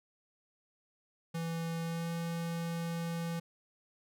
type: tone with pitch glide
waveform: square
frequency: 165.8 to 167.82 Hz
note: E3 to E3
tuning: +10 to +31 cents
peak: -35 dBFS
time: 1.34-3.4 s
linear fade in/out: 10 ms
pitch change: +21 cents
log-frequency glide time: 1.83-2.1 s
effects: none